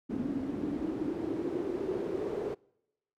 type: noise with band-pass filter sweep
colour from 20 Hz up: pink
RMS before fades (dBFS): -34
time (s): 0.09-2.55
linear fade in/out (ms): 20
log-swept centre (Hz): 260 to 420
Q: 6.3
effects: noise-tail reverb RT60 0.9 s tail -26 dB re dry